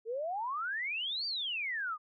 sine exponential two-way sweep, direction up then down, 431.3 to 4749 to 1179 Hz, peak -33 dBFS, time 0.05-1.98 s, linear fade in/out 50 ms, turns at 1.26 s, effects none

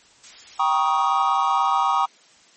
blue noise, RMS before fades -38 dBFS, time 0.23-0.59 s, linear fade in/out 10 ms
triangle chord, Eb dominant seventh, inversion first, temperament equal with one note detuned, 784 / 948.1 / 1108.7 / 1244.5 Hz, G5 / Bb5 / Db6 / Eb6, 0 / +29 / 0 / 0 cents, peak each -21 dBFS, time 0.59-2.06 s, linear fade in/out 10 ms
effects white hiss -53 dBFS RMS until 2.56 s + MP3 32 kbps

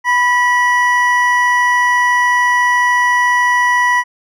triangle tone pair together, 987.8 / 1941.7 Hz, B5 / B6, 0 / -30 cents, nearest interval octave, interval 1170 cents, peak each -11 dBFS, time 0.04-4.04 s, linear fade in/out 50 ms, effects none

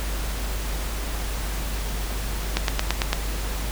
click train, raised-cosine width 0.2 ms, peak -3 dBFS, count 6, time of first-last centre 2.57-3.131 s, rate 8.92 Hz, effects added 50 Hz sine -26 dBFS peak until 3.71 s + pink hiss -33 dBFS RMS until 3.71 s

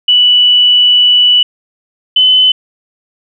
sine tone pair in turn, 2960 / 3026 Hz, F#7 / F#7, 0 / +38 cents, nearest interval unison, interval 38 cents, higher second, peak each -4 dBFS, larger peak neither, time 0.08-1.43 / 2.16-2.52 s, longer first, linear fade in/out 5 ms, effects none

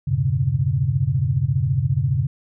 sine tone cluster, 82.7 / 99.5 / 126.3 / 140.9 Hz, E2 / G2 / B2 / C#3, +6 / +26 / +39 / +29 cents, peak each -29 / -24 / -21 / -21 dBFS, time 0.07-2.27 s, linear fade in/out 10 ms, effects none

